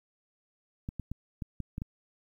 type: clicks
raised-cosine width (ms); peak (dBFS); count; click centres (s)
5; -23; 7; 0.889 / 0.997 / 1.116 / 1.422 / 1.603 / 1.781 / 1.819
effects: 10-bit